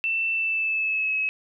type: tone with pitch glide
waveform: sine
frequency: 2672 to 2568 Hz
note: E7 to E7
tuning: +23 to -46 cents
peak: -22 dBFS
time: 0.04-1.29 s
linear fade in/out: 0 ms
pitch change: -69 cents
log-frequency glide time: 0.32-1.16 s
effects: none